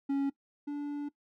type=tone pair in turn; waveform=triangle; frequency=277.2 / 289.9 Hz; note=C#4 / D4; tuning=0 / -22 cents; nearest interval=minor second; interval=78 cents; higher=second; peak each=-25 / -31 dBFS; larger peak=first; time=0.09-0.3 / 0.67-1.09 s; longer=second; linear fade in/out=10 ms; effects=noise-tail reverb RT60 0.1 s tail -19 dB re dry